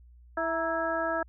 harmonic tone with a mistuned harmonic, 329 Hz, E4, 3 cents flat, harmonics 1 / 2 / 3 / 4 / 5, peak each -36 / -30 / -36 / -33 / -34 dBFS, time 0.37-1.23 s, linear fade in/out 5 ms, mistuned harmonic 3, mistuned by -76 cents, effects added 60 Hz sine -51 dBFS peak until 1.28 s

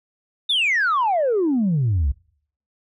sine exponential sweep, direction down, 3710 to 62.2 Hz, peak -15 dBFS, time 0.49-2.12 s, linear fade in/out 10 ms, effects noise-tail reverb RT60 0.6 s tail -26 dB re dry + tanh soft clip ceiling -14 dBFS

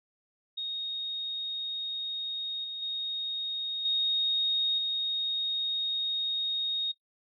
sine tone with level steps, 3729 Hz, A#7, in tune, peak -31 / -34 / -30 / -24 / -27 dBFS, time 0.57-6.92 s, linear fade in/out 10 ms, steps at 2.64 / 2.82 / 3.85 / 4.78 s, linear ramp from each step 5 ms, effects noise-tail reverb RT60 0.1 s tail -20 dB re dry

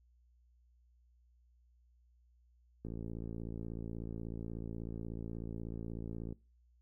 click train, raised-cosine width 3 ms, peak -30 dBFS, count 197, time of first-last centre 2.85-6.325 s, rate 56.4 Hz, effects noise-tail reverb RT60 0.3 s tail -22 dB re dry + added 60 Hz sine -65 dBFS peak until 6.81 s

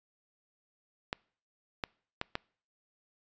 clicks, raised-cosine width 0.3 ms, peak -16 dBFS, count 4, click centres 1.129 / 1.838 / 2.214 / 2.354 s, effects noise-tail reverb RT60 0.5 s tail -26 dB re dry + resampled to 16000 Hz

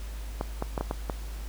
clicks, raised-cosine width 1 ms, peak -15 dBFS, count 6, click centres 0.411 / 0.624 / 0.778 / 0.81 / 0.911 / 1.098 s, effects added 52 Hz sine -34 dBFS peak until 1.48 s + pink hiss -48 dBFS RMS until 1.48 s

